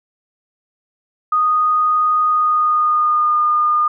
sine tone with pitch glide, 1239 to 1216.3 Hz, D#6 to D#6, -8 to -40 cents, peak -12 dBFS, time 1.32-3.88 s, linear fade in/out 5 ms, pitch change -32 cents, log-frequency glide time 2.29-3.39 s, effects none

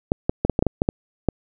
clicks, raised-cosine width 2 ms, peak -4 dBFS, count 10, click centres 0.119 / 0.295 / 0.45 / 0.497 / 0.591 / 0.625 / 0.667 / 0.819 / 0.889 / 1.287 s, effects none

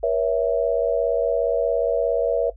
sine chord, A# diminished, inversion none, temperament equal with one note detuned, 477.3 / 554.4 / 659.3 Hz, A#4 / C#5 / E5, +41 / 0 / 0 cents, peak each -22 dBFS, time 0.03-2.5 s, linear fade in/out 5 ms, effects noise-tail reverb RT60 0.1 s tail -17 dB re dry + added 50 Hz sine -41 dBFS peak until 2.56 s

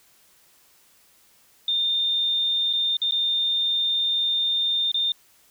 sine tone with dropouts, 3621 Hz, A7, 49 cents sharp, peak -20 dBFS, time 1.68-5.12 s, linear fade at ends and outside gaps 2 ms, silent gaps 2.729-2.734 / 2.969-3.017 / 3.11-3.121 / 4.917-4.943 s, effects white hiss -58 dBFS RMS until 5.5 s

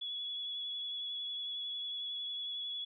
sine tone with vibrato, 3390 Hz, G#7, 35 cents sharp, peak -37 dBFS, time 0.01-2.85 s, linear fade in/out 10 ms, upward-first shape sine, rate 11 Hz, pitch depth 17 cents each way, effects none

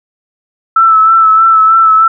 sine tone with vibrato, 1318.5 Hz, E6, in tune, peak -3 dBFS, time 0.76-2.08 s, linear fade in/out 5 ms, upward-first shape sine, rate 3.2 Hz, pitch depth 29 cents each way, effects none

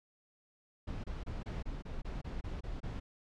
brown noise bursts, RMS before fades -40 dBFS, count 11, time 0.87-3 s, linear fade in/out 10 ms, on 170 ms, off 26 ms, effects low-pass 5000 Hz 12 dB/octave

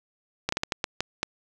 slowing click train, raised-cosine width 0.2 ms, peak -8 dBFS, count 8, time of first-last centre 0.49-1.23 s, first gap 34 ms, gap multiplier 1.37, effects none

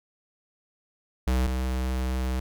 square tone pair in turn, 63.6 / 64.01 Hz, C2 / C2, -48 / -37 cents, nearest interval unison, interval 11 cents, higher second, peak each -22 / -26 dBFS, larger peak first, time 1.27-1.47 / 1.47-2.4 s, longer second, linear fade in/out 5 ms, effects none

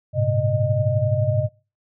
sine tone cluster, 101.7 / 113.7 / 132.7 / 615 Hz, G#2 / A#2 / C3 / D#5, -36 / -43 / +25 / -20 cents, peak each -23 dBFS, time 0.13-1.49 s, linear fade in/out 50 ms, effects noise-tail reverb RT60 0.3 s tail -21 dB re dry

